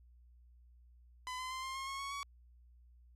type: tone with pitch steps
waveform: sawtooth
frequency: 1009 / 1024.9 / 1041 / 1057.3 / 1073.9 / 1090.8 / 1108 / 1125.4 Hz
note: B5 / C6 / C6 / C6 / C6 / C#6 / C#6 / C#6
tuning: +37 / -36 / -9 / +18 / +45 / -28 / -1 / +26 cents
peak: -36 dBFS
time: 1.27-2.23 s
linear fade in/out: 0 ms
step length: 120 ms
effects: added 60 Hz sine -59 dBFS peak until 3.15 s + low-pass 9000 Hz 12 dB/octave